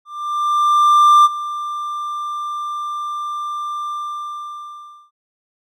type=tone with ADSR envelope; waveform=triangle; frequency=1188 Hz; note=D6; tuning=20 cents sharp; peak=-4 dBFS; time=0.05-5.11 s; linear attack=1200 ms; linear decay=29 ms; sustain=-16 dB; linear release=1200 ms; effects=none